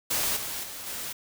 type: noise with level steps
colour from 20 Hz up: white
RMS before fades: -27 / -34 / -39 / -35 dBFS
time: 0.1-1.13 s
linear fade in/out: 10 ms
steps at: 0.36 / 0.63 / 0.86 s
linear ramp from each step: 10 ms
effects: none